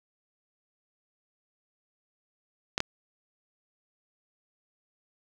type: clicks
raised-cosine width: 0.2 ms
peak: -9 dBFS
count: 2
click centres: 2.779 / 2.804 s
effects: none